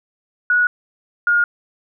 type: tone pair in turn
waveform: sine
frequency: 1461 / 1424.3 Hz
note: F#6 / F6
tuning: -22 / +34 cents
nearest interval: unison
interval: 44 cents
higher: first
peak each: -12 dBFS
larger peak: neither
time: 0.5-0.67 / 1.27-1.44 s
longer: neither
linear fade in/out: 2 ms
effects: none